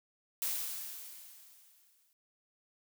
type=noise with exponential decay; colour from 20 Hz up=blue; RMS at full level=-33 dBFS; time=0.42-2.13 s; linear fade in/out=1 ms; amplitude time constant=370 ms; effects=none